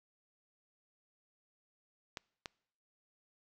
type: clicks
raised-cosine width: 0.2 ms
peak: -23 dBFS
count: 2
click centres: 2.172 / 2.458 s
effects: noise-tail reverb RT60 0.7 s tail -26 dB re dry